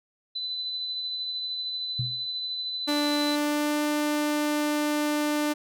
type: tone with tremolo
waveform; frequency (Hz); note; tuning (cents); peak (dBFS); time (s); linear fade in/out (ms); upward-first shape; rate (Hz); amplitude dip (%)
sine; 4008; B7; +25; -28; 0.35-3.36; 10; sine; 13; 25
type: tone with exponential decay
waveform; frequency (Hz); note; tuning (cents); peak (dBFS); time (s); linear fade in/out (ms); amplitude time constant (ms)
sine; 124.1; B2; +9; -23; 1.99-2.27; 5; 59
type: tone with pitch glide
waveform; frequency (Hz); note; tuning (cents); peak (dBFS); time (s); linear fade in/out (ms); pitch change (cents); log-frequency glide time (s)
sawtooth; 293.7 to 297.8; D4 to D4; 0 to +24; -20; 2.87-5.54; 20; +24; 3.24-3.81
effects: none